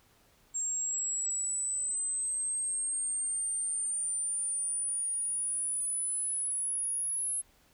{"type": "linear sweep", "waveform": "sine", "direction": "up", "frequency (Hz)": [7459, 10630], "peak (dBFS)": -30, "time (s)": [0.54, 7.42], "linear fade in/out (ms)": 20, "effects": ["pink hiss -65 dBFS RMS until 7.73 s"]}